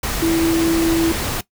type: tone in noise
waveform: sine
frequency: 329.6 Hz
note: E4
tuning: in tune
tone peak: -14 dBFS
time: 0.22-1.12 s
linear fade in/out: 5 ms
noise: pink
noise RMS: -23 dBFS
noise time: 0.03-1.41 s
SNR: +6 dB
effects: noise-tail reverb RT60 0.1 s tail -18 dB re dry